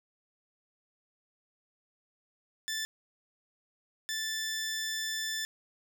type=tone pair in turn; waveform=15% pulse; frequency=1760 / 1760 Hz; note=A6 / A6; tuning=0 / 0 cents; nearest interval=unison; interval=0 cents; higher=neither; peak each=-26 / -26 dBFS; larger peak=neither; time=2.68-2.85 / 4.09-5.45 s; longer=second; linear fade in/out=0 ms; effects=none